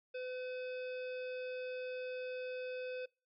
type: harmonic tone with a mistuned harmonic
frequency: 506 Hz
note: B4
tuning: 42 cents sharp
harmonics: 1 / 3 / 5 / 7 / 9 / 10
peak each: -40 / -52 / -50 / -60 / -65 / -67 dBFS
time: 0.14-3.06 s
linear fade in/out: 10 ms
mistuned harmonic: 5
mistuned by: +16 cents
effects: noise-tail reverb RT60 0.3 s tail -25 dB re dry